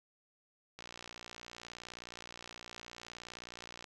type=click train; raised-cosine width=0.2 ms; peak=-29 dBFS; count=182; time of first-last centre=0.79-3.842 s; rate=59.3 Hz; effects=none